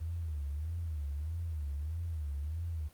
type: tone with vibrato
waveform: sine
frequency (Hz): 77.5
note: D#2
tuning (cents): -6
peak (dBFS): -34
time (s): 0-2.89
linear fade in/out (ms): 20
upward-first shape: sine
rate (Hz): 1.6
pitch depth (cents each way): 160
effects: pink hiss -62 dBFS RMS until 2.93 s + Opus 32 kbps